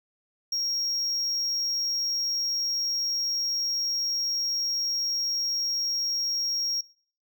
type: tone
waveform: triangle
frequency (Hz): 5588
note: F8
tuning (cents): 0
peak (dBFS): -24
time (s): 0.52-6.81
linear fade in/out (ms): 5
effects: noise-tail reverb RT60 0.5 s tail -23 dB re dry

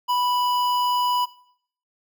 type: tone with notch filter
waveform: square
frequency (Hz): 987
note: B5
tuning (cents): -1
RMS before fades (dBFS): -22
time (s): 0.08-1.26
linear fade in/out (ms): 20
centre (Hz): 8700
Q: 1
effects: noise-tail reverb RT60 0.6 s tail -17 dB re dry

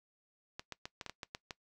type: clicks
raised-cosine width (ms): 0.2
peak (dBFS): -24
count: 9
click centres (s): 0.595 / 0.723 / 0.855 / 1.012 / 1.063 / 1.096 / 1.232 / 1.349 / 1.508
effects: noise-tail reverb RT60 0.1 s tail -20 dB re dry

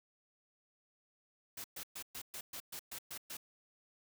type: noise bursts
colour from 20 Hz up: white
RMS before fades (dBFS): -45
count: 10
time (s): 1.57-3.37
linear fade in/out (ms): 5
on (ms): 72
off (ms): 120
effects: none

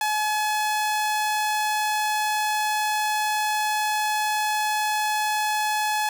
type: tone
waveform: sawtooth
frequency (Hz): 851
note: G#5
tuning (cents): +42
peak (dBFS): -18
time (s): 0.01-6.09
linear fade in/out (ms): 2
effects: none

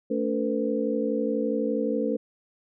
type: tone cluster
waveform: sine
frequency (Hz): 221 / 285.8 / 453 / 505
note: A3 / D4 / A#4 / B4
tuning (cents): +8 / -47 / -50 / +39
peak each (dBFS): -29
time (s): 0.1-2.17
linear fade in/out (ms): 10
effects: none

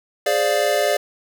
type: chord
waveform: square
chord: D half-diminished seventh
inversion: second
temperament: equal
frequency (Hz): 415.3 / 523.3 / 587.3 / 698.5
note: Ab4 / C5 / D5 / F5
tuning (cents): 0 / 0 / 0 / 0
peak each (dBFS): -25 / -26 / -20 / -24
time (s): 0.26-0.97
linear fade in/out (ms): 5
effects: none

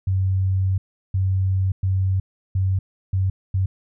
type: tone bursts at uneven times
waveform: sine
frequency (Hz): 94.9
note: F#2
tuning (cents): +44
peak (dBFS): -17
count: 6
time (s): 0.07-0.78 / 1.14-1.72 / 1.83-2.2 / 2.55-2.79 / 3.13-3.3 / 3.54-3.66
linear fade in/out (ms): 5
effects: none

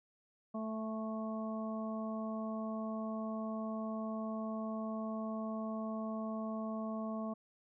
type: harmonic tone with a mistuned harmonic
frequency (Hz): 220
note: A3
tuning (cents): 0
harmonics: 1 / 2 / 3 / 4 / 5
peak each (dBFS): -38 / -50 / -43 / -54 / -47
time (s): 0.54-7.34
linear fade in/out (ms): 10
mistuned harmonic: 4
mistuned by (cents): -30
effects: none

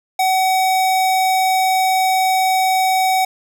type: tone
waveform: square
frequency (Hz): 754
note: F#5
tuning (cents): +32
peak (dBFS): -14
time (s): 0.19-3.25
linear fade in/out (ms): 5
effects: none

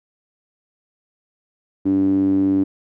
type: tone with band-pass filter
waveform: sawtooth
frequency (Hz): 96.5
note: G2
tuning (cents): -27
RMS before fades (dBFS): -17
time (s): 1.85-2.64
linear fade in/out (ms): 10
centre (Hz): 290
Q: 8.7
effects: none

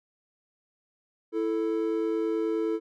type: tone pair together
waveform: triangle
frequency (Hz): 330.4 / 440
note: E4 / A4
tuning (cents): +4 / 0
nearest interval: perfect fourth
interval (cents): 496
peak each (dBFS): -26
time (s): 1.32-2.8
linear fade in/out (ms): 50
effects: none

